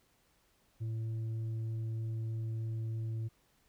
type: tone with tanh clipping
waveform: sine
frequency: 112.1 Hz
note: A2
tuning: 33 cents sharp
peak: -35 dBFS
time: 0.8-3.29 s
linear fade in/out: 20 ms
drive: 4 dB
effects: pink hiss -71 dBFS RMS until 3.68 s